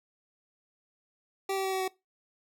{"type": "tone with pitch steps", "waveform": "25% pulse", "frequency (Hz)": [388.2, 385.1, 382, 378.9, 375.8], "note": ["G4", "G4", "G4", "F#4", "F#4"], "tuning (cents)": [-17, -31, -45, 41, 27], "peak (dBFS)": -25, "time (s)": [1.49, 1.88], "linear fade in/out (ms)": 5, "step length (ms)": 78, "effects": ["noise-tail reverb RT60 0.2 s tail -20 dB re dry"]}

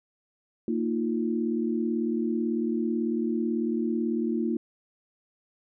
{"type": "chord", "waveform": "sine", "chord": "Bb suspended fourth", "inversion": "none", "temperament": "equal with one note detuned", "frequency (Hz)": [229.2, 311.1, 349.2], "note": ["Bb3", "Eb4", "F4"], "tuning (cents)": [-29, 0, 0], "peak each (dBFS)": [-27, -31, -30], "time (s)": [0.68, 4.57], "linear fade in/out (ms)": 2, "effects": []}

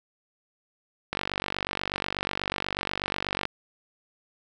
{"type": "click train", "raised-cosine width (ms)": 0.3, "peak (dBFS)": -11, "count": 113, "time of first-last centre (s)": [1.13, 3.454], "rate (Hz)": 48.2, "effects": []}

